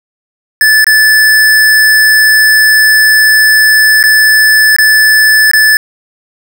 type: tone with dropouts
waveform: square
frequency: 1741 Hz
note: A6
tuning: 19 cents flat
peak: -4 dBFS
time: 0.61-5.77 s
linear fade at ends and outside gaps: 1 ms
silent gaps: 0.844-0.867 / 4.029-4.038 / 4.764-4.785 / 5.514-5.534 s
effects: none